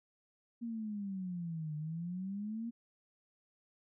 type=exponential two-way sweep; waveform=sine; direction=down then up; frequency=237.4 to 150 to 237.4 Hz; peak=-37 dBFS; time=0.61-2.71 s; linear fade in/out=20 ms; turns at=1.76 s; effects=none